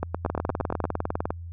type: two click trains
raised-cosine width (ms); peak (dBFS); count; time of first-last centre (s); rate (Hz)
1; -12 / -12; 22 / 8; 0.25-1.305 / 0.03-0.841; 19.9 / 8.63
effects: added 85 Hz sine -35 dBFS peak until 1.52 s